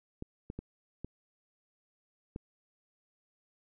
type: clicks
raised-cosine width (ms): 3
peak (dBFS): -26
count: 5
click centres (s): 0.224 / 0.501 / 0.59 / 1.046 / 2.361
effects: none